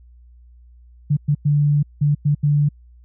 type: tone bursts at uneven times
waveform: sine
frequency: 146.2 Hz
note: D3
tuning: 7 cents flat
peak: -13 dBFS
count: 6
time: 1.1-1.17 / 1.28-1.35 / 1.45-1.83 / 2.01-2.15 / 2.25-2.35 / 2.43-2.69 s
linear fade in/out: 10 ms
effects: added 60 Hz sine -44 dBFS peak until 3.04 s